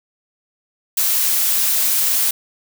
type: noise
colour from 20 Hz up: blue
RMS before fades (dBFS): -17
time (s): 0.97-2.31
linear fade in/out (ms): 5
effects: none